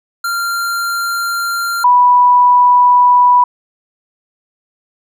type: tone pair in turn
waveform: square / sine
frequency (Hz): 1386 / 984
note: F6 / B5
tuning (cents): -14 / -7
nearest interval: tritone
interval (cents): 593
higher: first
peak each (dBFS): -16 / -5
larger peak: second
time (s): 0.24-1.84 / 1.84-3.44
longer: neither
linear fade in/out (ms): 5
effects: none